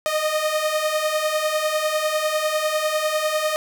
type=beating tone pair; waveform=sawtooth; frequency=610 / 620 Hz; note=D#5 / D#5; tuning=-34 / -6 cents; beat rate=10 Hz; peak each=-21 / -18 dBFS; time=0.06-3.56 s; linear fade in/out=0 ms; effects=none